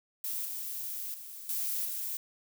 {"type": "noise with level steps", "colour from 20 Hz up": "violet", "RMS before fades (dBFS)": [-35, -38, -45, -33, -36], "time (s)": [0.24, 2.17], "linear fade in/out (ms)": 2, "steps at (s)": [0.45, 1.14, 1.49, 1.85], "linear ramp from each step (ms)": 2, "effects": []}